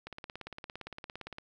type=click train; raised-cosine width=0.3 ms; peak=-26 dBFS; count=24; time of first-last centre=0.07-1.384 s; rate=17.5 Hz; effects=none